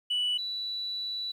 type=tone pair in turn; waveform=sine; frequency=2960 / 3951 Hz; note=F#7 / B7; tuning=0 / 0 cents; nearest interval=perfect fourth; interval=500 cents; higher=second; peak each=-24 / -31 dBFS; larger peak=first; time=0.1-0.38 / 0.38-1.32 s; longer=second; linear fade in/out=10 ms; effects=tanh soft clip ceiling -23 dBFS + 10-bit